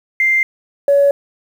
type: tone pair in turn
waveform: sine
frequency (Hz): 2093 / 564.1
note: C7 / C#5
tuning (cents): 0 / +30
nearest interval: octave + major seventh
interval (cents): 2270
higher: first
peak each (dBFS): -10 / -7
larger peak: second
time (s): 0.2-0.43 / 0.88-1.11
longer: neither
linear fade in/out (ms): 2
effects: tanh soft clip ceiling -4 dBFS + 7-bit